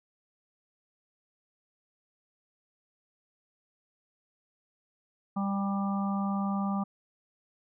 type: harmonic tone with a mistuned harmonic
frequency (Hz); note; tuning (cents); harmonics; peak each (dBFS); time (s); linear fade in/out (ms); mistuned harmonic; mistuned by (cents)
197.9; G3; +17; 1 / 3 / 4 / 5 / 6; -28 / -44 / -37 / -43 / -38; 5.36-6.84; 10; 5; -19
effects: none